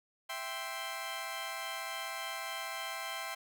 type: chord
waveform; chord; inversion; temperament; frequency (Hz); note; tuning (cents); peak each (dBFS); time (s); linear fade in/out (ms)
15% pulse; C major; first; equal; 659.3 / 784 / 1046.5; E5 / G5 / C6; 0 / 0 / 0; -37 / -36 / -35; 0.29-3.35; 10
effects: none